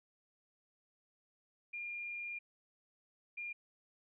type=tone bursts at uneven times; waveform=sine; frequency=2408 Hz; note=D7; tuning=43 cents sharp; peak=-40 dBFS; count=2; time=1.73-2.39 / 3.37-3.53 s; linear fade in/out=10 ms; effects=none